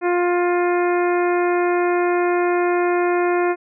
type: harmonic tone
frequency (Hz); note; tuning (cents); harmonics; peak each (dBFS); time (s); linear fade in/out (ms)
352.6; F4; +17; 1 / 2 / 3 / 4 / 5 / 6 / 7; -17 / -23 / -27 / -29 / -31 / -33 / -34; 0.01-3.56; 50
effects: none